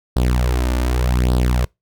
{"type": "tone with flanger", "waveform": "sawtooth", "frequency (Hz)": 61.74, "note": "B1", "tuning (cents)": 0, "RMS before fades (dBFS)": -17, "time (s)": [0.16, 1.65], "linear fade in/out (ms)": 5, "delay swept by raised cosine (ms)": [0.22, 3.42], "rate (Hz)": 0.85, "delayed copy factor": 0.75, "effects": ["noise-tail reverb RT60 0.2 s tail -26 dB re dry"]}